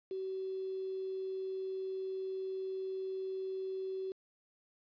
sine tone with quantisation, 380 Hz, F#4, 46 cents sharp, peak -36 dBFS, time 0.11-4.12 s, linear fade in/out 2 ms, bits 9, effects resampled to 11025 Hz

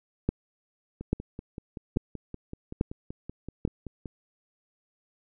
two click trains, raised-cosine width 3 ms, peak -24 / -11 dBFS, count 17 / 5, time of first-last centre 1.01-4.058 / 0.29-3.651 s, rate 5.25 / 1.19 Hz, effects none

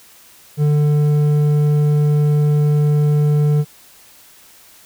sine tone with hard clipping, 148.2 Hz, D3, 16 cents sharp, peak -13 dBFS, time 0.57-3.65 s, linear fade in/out 50 ms, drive 6 dB, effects white hiss -46 dBFS RMS until 4.85 s

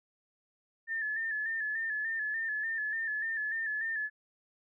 sine tone with vibrato, 1761 Hz, A6, 1 cent sharp, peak -31 dBFS, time 0.87-4.1 s, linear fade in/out 50 ms, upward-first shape square, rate 3.4 Hz, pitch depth 45 cents each way, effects none

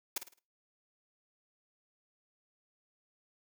white noise with echo, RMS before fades -33 dBFS, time 0.16-0.18 s, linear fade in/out 5 ms, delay 53 ms, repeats 4, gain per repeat -9 dB, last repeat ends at 0.392 s, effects noise-tail reverb RT60 0.3 s tail -20 dB re dry + high-pass 150 Hz 12 dB/octave

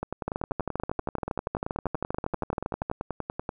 two click trains, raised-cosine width 1 ms, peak -16 / -14 dBFS, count 37 / 34, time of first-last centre 0.03-3.492 / 0.28-2.899 s, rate 10.4 / 12.6 Hz, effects none

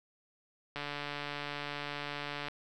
click train, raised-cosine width 0.3 ms, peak -22 dBFS, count 251, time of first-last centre 0.76-2.484 s, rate 145 Hz, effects none

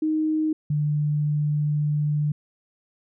sine tone pair in turn, 311.6 / 148.76 Hz, D#4 / D3, +3 / +23 cents, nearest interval octave + minor second, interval 1280 cents, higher first, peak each -20 dBFS, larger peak neither, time 0.02-0.53 / 0.7-2.32 s, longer second, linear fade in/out 5 ms, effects none

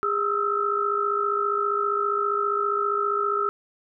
sine tone cluster, 407.5 / 1276 / 1331 Hz, G#4 / D#6 / E6, -33 / +43 / +16 cents, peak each -27 / -26 / -25 dBFS, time 0.03-3.49 s, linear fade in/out 0 ms, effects none

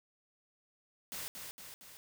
white noise with echo, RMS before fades -42 dBFS, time 1.12-1.28 s, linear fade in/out 0 ms, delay 230 ms, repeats 3, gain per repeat -4 dB, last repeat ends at 1.97 s, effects none

